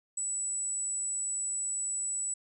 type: tone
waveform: sine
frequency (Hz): 7902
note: B8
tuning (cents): 0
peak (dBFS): -29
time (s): 0.17-2.34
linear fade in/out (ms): 5
effects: tanh soft clip ceiling -28 dBFS